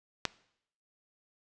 click, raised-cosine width 0.2 ms, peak -10 dBFS, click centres 0.253 s, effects noise-tail reverb RT60 0.7 s tail -20 dB re dry + resampled to 22050 Hz

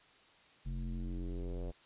square tone with low-pass filter sweep, 44.11 Hz, F1, 18 cents sharp, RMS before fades -39 dBFS, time 0.65-1.72 s, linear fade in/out 20 ms, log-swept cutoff 170 to 570 Hz, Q 2.7, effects white hiss -63 dBFS RMS until 1.85 s + resampled to 8000 Hz

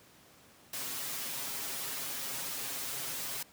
white noise with comb filter, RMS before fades -38 dBFS, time 0.73-3.43 s, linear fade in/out 5 ms, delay 7.4 ms, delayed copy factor +1, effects pink hiss -59 dBFS RMS until 3.52 s + high-pass 100 Hz 12 dB/octave

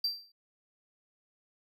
triangle tone with exponential decay, 4699 Hz, D8, in tune, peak -24 dBFS, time 0.04-0.32 s, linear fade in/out 5 ms, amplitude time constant 59 ms, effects none

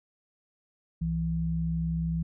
sine tone pair together, 65.41 / 164.44 Hz, C2 / E3, 0 / -4 cents, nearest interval octave + major third, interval 1596 cents, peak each -33 / -27 dBFS, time 1.01-2.23 s, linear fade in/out 10 ms, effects none

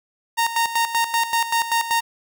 sawtooth tone with tremolo, 924 Hz, A#5, 16 cents flat, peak -13 dBFS, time 0.37-2.01 s, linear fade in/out 20 ms, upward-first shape square, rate 5.2 Hz, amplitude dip 70%, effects none

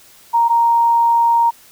sine tone pair in turn, 932.3 / 932.3 Hz, A#5 / A#5, 0 / 0 cents, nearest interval unison, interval 0 cents, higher neither, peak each -10 dBFS, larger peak neither, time 0.33-0.49 / 0.49-1.51 s, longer second, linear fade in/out 20 ms, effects white hiss -46 dBFS RMS until 1.71 s

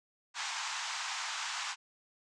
pink band-pass noise, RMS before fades -38 dBFS, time 0.34-1.76 s, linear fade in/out 50 ms, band 830 to 7600 Hz, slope 48 dB/octave, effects none

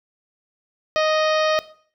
harmonic tone, 622.3 Hz, D#5, in tune, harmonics 1 / 2 / 3 / 4 / 5 / 6 / 7 / 8 / 9, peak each -18 / -24 / -28 / -30 / -32 / -34 / -35 / -36 / -37 dBFS, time 0.96-1.59 s, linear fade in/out 0 ms, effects noise-tail reverb RT60 0.5 s tail -17 dB re dry

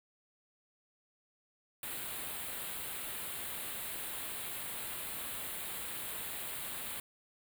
white band-stop noise, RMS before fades -41 dBFS, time 1.83-7 s, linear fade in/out 2 ms, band 4100 to 8000 Hz, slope 48 dB/octave, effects none

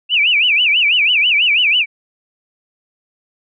sine tone with vibrato, 2617 Hz, E7, 13 cents flat, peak -10 dBFS, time 0.09-1.86 s, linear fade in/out 50 ms, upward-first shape sine, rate 6.1 Hz, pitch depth 240 cents each way, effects none

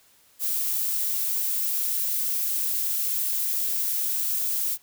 violet noise, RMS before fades -26 dBFS, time 0.39-4.78 s, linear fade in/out 50 ms, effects white hiss -59 dBFS RMS until 4.82 s

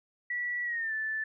sine tone with pitch glide, 1947 to 1754.7 Hz, B6 to A6, -25 to -5 cents, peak -30 dBFS, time 0.3-1.24 s, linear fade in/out 5 ms, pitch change -180 cents, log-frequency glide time 0.64-0.93 s, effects none

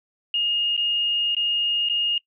sine tone with dropouts, 2847 Hz, F7, 33 cents sharp, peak -20 dBFS, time 0.34-2.18 s, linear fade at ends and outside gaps 2 ms, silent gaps 0.766-0.776 / 1.349-1.366 / 1.888-1.897 s, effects noise-tail reverb RT60 0.1 s tail -21 dB re dry

